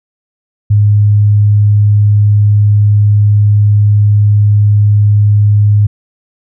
sine tone, 103.83 Hz, G#2, in tune, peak -4 dBFS, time 0.7-5.87 s, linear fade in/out 10 ms, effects none

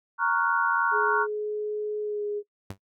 sine chord, Gb major seventh, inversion first, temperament equal, 932.3 / 1108.7 / 1396.9 / 1480 Hz, Bb5 / Db6 / F6 / Gb6, 0 / 0 / 0 / 0 cents, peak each -27 dBFS, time 0.18-1.27 s, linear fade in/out 50 ms
sine tone with pitch glide, 422.1 to 414.4 Hz, G#4 to G#4, +28 to -4 cents, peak -27 dBFS, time 0.91-2.43 s, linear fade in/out 50 ms, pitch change -32 cents, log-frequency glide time 2.01-2.24 s
sawtooth tone with exponential decay, 97.7 Hz, G2, 5 cents flat, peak -27 dBFS, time 2.7-2.78 s, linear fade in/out 5 ms, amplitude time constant 16 ms
effects noise-tail reverb RT60 0.1 s tail -22 dB re dry

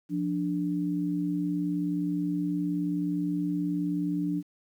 sine tone pair together, 174.64 / 293.7 Hz, F3 / D4, 0 / 0 cents, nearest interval major sixth, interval 900 cents, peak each -30 / -28 dBFS, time 0.09-4.43 s, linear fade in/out 50 ms, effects 10-bit

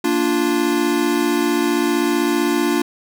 square chord, Bb major, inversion none, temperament equal, 233.1 / 293.7 / 349.2 Hz, Bb3 / D4 / F4, 0 / 0 / 0 cents, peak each -24 / -20 / -20 dBFS, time 0.04-2.82 s, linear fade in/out 5 ms, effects none

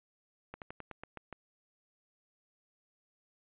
slowing click train, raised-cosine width 0.5 ms, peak -28 dBFS, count 8, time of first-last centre 0.54-1.327 s, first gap 78 ms, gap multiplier 1.12, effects resampled to 8000 Hz

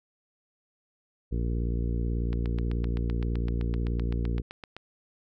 harmonic tone, 58.27 Hz, A#1, in tune, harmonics 1 / 2 / 3 / 4 / 5 / 6 / 7 / 8, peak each -27 / -33 / -37 / -39 / -41 / -43 / -44 / -45 dBFS, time 1.31-4.42 s, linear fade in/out 20 ms
click train, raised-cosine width 0.3 ms, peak -24 dBFS, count 20, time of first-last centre 2.33-4.766 s, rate 7.8 Hz
effects none

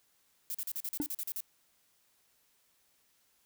violet noise bursts, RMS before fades -37 dBFS, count 11, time 0.5-1.405 s, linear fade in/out 0 ms, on 45 ms, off 41 ms
triangle tone with exponential decay, 293.7 Hz, D4, in tune, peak -24 dBFS, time 1-1.09 s, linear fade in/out 0 ms, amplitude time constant 18 ms
effects white hiss -71 dBFS RMS until 3.45 s

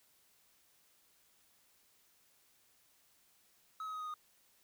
triangle tone with pitch steps, 1283 / 1270.5 / 1258 / 1245.8 / 1233.6 Hz, E6 / D#6 / D#6 / D#6 / D#6, -47 / +36 / +19 / +2 / -15 cents, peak -38 dBFS, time 3.8-4.14 s, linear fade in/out 2 ms, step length 68 ms, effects white hiss -70 dBFS RMS until 4.63 s

